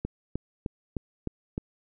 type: click train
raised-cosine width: 3 ms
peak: -17 dBFS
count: 6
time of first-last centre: 0.05-1.579 s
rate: 3.27 Hz
effects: none